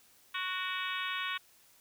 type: harmonic tone with a mistuned harmonic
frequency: 370 Hz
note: F#4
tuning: in tune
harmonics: 3 / 4 / 5 / 6 / 7 / 8 / 9 / 10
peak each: -39 / -40 / -41 / -42 / -42 / -43 / -44 / -44 dBFS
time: 0.34-1.38 s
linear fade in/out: 10 ms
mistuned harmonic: 6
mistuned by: +45 cents
effects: white hiss -63 dBFS RMS until 1.8 s